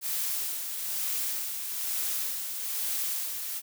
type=noise with tremolo; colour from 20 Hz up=blue; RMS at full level=-30 dBFS; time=0.01-3.62 s; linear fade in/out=50 ms; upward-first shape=sine; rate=1.1 Hz; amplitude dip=45%; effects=none